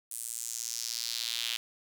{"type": "tone with high-pass filter sweep", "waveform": "sawtooth", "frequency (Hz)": 116.8, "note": "A#2", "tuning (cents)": 4, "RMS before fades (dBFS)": -36, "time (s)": [0.11, 1.57], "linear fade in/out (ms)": 5, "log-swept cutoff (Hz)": [9500, 3100], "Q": 2.7, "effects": []}